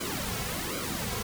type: noise with flanger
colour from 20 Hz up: pink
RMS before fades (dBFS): -33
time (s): 0-1.23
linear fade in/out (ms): 10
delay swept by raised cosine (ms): 1.1 to 3.4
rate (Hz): 1.3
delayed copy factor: -0.8
effects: none